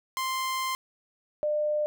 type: tone pair in turn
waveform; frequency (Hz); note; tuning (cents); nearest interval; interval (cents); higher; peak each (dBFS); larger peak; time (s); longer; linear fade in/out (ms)
sawtooth / sine; 1046.5 / 600.5; C6 / D5; 0 / +38; minor seventh; 962; first; -24; neither; 0.17-0.75 / 1.43-1.86; first; 0
effects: none